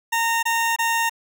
20% pulse tone bursts, 920 Hz, A#5, 23 cents flat, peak -14 dBFS, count 3, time 0.12-1.096 s, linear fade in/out 10 ms, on 310 ms, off 23 ms, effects none

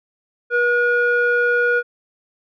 square tone with low-pass filter, 481.7 Hz, B4, 43 cents flat, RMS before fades -17 dBFS, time 0.5-1.83 s, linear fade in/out 50 ms, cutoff 1600 Hz, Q 5.5, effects none

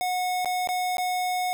square tone with dropouts, 730 Hz, F#5, 24 cents flat, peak -25 dBFS, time 0.01-1.53 s, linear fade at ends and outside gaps 0 ms, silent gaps 0.447-0.457 / 0.673-0.689 / 0.97-0.982 s, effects none

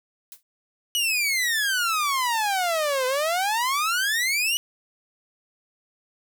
blue noise with exponential decay, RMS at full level -37 dBFS, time 0.32-0.43 s, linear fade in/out 1 ms, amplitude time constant 23 ms
sawtooth exponential two-way sweep, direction down then up, 2960 to 502 to 2960 Hz, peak -18 dBFS, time 0.95-4.57 s, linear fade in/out 0 ms, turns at 3.06 s
effects none

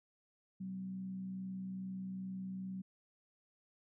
sine tone with frequency modulation, 189 Hz, F#3, 37 cents sharp, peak -40 dBFS, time 0.6-2.82 s, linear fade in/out 10 ms, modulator 62.4 Hz, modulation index 0.29, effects none

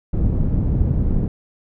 pink low-pass noise, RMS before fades -18 dBFS, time 0.13-1.28 s, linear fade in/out 2 ms, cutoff 210 Hz, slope 12 dB/octave, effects none

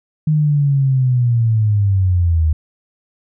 sine linear sweep, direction down, 155.56 to 76.5 Hz, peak -11 dBFS, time 0.27-2.53 s, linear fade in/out 5 ms, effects none

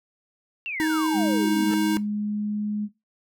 sine exponential sweep, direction down, 2800 to 196 Hz, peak -28 dBFS, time 0.66-1.71 s, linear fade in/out 0 ms
square tone, 314.6 Hz, D#4, 19 cents sharp, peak -22 dBFS, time 0.8-1.97 s, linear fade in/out 0 ms
sine tone with pitch glide, 207.7 to 209.3 Hz, G#3 to G#3, 0 to +14 cents, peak -24 dBFS, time 1.13-2.89 s, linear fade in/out 50 ms, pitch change +14 cents, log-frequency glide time 1.61-2.66 s
sawtooth tone with exponential growth, 443.1 Hz, A4, 12 cents sharp, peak -24 dBFS, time 1.62-1.74 s, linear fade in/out 1 ms, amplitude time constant 24 ms
effects noise-tail reverb RT60 0.2 s tail -17 dB re dry

